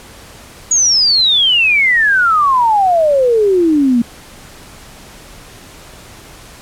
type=exponential sweep; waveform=sine; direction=down; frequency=6810 to 229 Hz; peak=-8 dBFS; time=0.71-4.02 s; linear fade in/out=5 ms; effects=pink hiss -37 dBFS RMS until 6.61 s + low-pass 12000 Hz 12 dB/octave